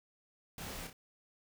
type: noise with echo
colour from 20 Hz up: pink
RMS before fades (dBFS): -45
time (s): 0.58-0.87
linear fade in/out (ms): 2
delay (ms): 30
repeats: 2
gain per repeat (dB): -6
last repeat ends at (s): 0.93
effects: none